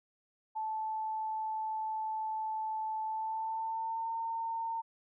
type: tone with pitch glide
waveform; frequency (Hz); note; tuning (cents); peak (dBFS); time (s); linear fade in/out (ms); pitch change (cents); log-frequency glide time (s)
sine; 874 to 909.5; A5 to A#5; -12 to -43; -33; 0.55-4.82; 20; +69; 3.03-4.13
effects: none